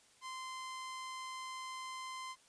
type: tone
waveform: sawtooth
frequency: 1038 Hz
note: C6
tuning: 14 cents flat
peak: -39 dBFS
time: 0.21-2.36 s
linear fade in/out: 50 ms
effects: white hiss -66 dBFS RMS until 2.48 s + resampled to 22050 Hz